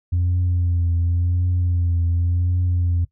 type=tone with vibrato; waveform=sine; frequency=87.31 Hz; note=F2; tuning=in tune; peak=-15 dBFS; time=0.12-3.05 s; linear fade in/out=10 ms; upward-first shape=triangle; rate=0.91 Hz; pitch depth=48 cents each way; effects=noise-tail reverb RT60 0.1 s tail -18 dB re dry + tanh soft clip ceiling -14 dBFS